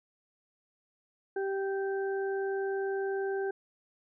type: harmonic tone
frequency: 390.2 Hz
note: G4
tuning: 8 cents flat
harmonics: 1 / 2 / 4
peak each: -30 / -40 / -41 dBFS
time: 1.36-3.51 s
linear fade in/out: 5 ms
effects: none